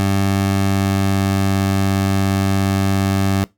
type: tone with pitch glide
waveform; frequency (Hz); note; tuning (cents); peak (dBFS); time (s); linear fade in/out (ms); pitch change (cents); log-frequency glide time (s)
20% pulse; 98 to 97.21; G2 to G2; 0 to -14; -10; 0-3.44; 0; -14; 0.31-1.51
effects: noise-tail reverb RT60 0.2 s tail -21 dB re dry